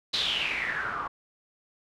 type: noise with low-pass filter sweep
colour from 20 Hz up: white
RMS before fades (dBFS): -30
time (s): 0.13-1.08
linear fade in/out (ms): 10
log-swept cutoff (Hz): 4100 to 1100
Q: 7.2
effects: none